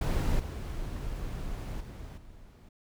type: noise with level steps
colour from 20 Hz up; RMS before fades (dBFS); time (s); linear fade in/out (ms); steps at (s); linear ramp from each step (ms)
brown; -27 / -36 / -42 / -51; 0.01-2.69; 5; 0.39 / 1.8 / 2.17; 10
effects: none